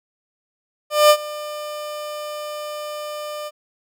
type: tone with ADSR envelope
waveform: 30% pulse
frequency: 600 Hz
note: D5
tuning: 37 cents sharp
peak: -5 dBFS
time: 0.9-3.51 s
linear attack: 200 ms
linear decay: 66 ms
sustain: -20 dB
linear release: 40 ms
effects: none